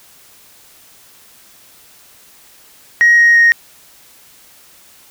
sine tone with pitch steps, 1887 / 1876.1 / 1865.3 Hz, A#6 / A#6 / A#6, +21 / +11 / +1 cents, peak -4 dBFS, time 3.01-3.52 s, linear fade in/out 0 ms, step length 170 ms, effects tanh soft clip ceiling -3 dBFS + white hiss -45 dBFS RMS until 5.1 s

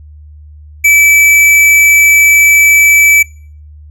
square tone, 2307 Hz, D7, 31 cents flat, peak -4 dBFS, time 0.84-3.23 s, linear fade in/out 10 ms, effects noise-tail reverb RT60 0.5 s tail -24 dB re dry + added 75 Hz sine -31 dBFS peak until 3.9 s

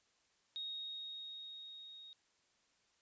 sine tone with level ramp, 3746 Hz, A#7, 8 cents sharp, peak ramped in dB -40 to -52 dBFS, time 0.56-2.13 s, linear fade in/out 0 ms, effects white hiss -75 dBFS RMS until 3.01 s + resampled to 16000 Hz

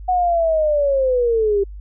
sine linear sweep, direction down, 740 to 390.9 Hz, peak -14 dBFS, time 0.08-1.64 s, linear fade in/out 10 ms, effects added 50 Hz sine -31 dBFS peak until 1.8 s

